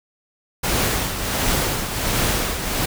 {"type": "noise with tremolo", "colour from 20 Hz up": "pink", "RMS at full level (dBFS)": -19, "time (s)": [0.63, 2.86], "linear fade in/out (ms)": 10, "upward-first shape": "triangle", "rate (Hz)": 1.4, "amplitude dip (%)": 60, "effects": []}